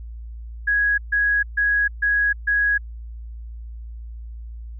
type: tone bursts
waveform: sine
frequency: 1661.2 Hz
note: G#6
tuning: in tune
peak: -16 dBFS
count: 5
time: 0.67-2.78 s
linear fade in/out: 10 ms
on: 310 ms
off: 140 ms
effects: added 57 Hz sine -32 dBFS peak until 4.79 s